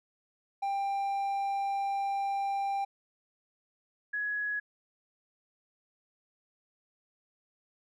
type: tone pair in turn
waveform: triangle / sine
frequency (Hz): 792 / 1678.2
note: G5 / G#6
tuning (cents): +18 / +18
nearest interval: octave + minor second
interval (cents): 1300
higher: second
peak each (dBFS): -27 / -30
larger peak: first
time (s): 0.62-2.85 / 4.13-4.6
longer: first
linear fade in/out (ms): 10
effects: none